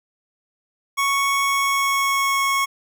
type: tone with pitch glide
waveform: 25% pulse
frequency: 1108.7 to 1098.5 Hz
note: C#6 to C#6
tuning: 0 to -16 cents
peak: -14 dBFS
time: 0.97-2.66 s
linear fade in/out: 20 ms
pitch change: -16 cents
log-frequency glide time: 1.43-2.43 s
effects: none